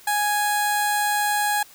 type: tone with notch filter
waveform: 15% pulse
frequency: 830.6 Hz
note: G#5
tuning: in tune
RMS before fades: -22 dBFS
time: 0.07-1.63 s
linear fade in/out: 5 ms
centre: 2800 Hz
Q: 1.1
effects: white hiss -49 dBFS RMS until 1.74 s